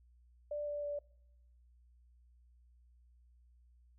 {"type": "tone with pitch steps", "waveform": "sine", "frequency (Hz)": [589, 584.9, 580.9], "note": ["D5", "D5", "D5"], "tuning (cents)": [5, -7, -19], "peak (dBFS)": -36, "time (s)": [0.51, 0.99], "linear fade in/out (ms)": 5, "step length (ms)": 160, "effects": ["noise-tail reverb RT60 0.8 s tail -24 dB re dry", "added 60 Hz sine -62 dBFS peak until 3.98 s"]}